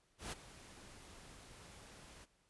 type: noise with ADSR envelope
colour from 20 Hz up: pink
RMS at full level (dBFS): -42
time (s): 0.18-2.26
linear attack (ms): 140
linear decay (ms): 20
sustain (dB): -15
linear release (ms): 26
effects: pink hiss -75 dBFS RMS until 2.49 s + resampled to 24000 Hz